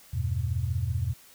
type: chord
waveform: sine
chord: E minor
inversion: none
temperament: equal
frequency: 82.41 / 98 / 123.47 Hz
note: E2 / G2 / B2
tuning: 0 / 0 / 0 cents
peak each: -30 dBFS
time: 0.13-1.14 s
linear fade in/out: 10 ms
effects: white hiss -54 dBFS RMS until 1.34 s